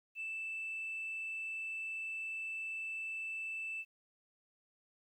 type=tone with frequency modulation; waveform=sine; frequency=2644 Hz; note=E7; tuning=5 cents sharp; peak=-37 dBFS; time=0.15-3.85 s; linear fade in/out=50 ms; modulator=37.4 Hz; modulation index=0.3; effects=tanh soft clip ceiling -35 dBFS + 12-bit